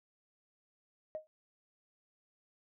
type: tone with exponential decay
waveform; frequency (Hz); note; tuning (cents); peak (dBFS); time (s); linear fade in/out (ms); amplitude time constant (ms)
sine; 622.3; D#5; 0; -33; 1.15-1.27; 0; 26
effects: noise-tail reverb RT60 0.1 s tail -20 dB re dry + tanh soft clip ceiling -30 dBFS